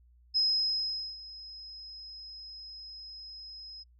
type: tone with ADSR envelope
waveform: sine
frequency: 5110 Hz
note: D#8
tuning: 45 cents sharp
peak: -23 dBFS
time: 0.34-3.84 s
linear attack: 26 ms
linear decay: 800 ms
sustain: -20 dB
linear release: 22 ms
effects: noise-tail reverb RT60 0.1 s tail -26 dB re dry + added 60 Hz sine -58 dBFS peak until 3.99 s